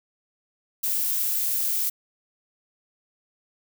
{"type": "noise", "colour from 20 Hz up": "violet", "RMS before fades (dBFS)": -25, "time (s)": [0.83, 1.9], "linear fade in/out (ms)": 10, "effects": []}